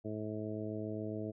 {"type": "harmonic tone", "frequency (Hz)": 107.3, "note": "A2", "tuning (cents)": -43, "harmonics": [1, 2, 3, 4, 5, 6], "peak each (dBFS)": [-43, -43, -42, -44, -49, -46], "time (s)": [0.04, 1.32], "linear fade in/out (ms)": 20, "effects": []}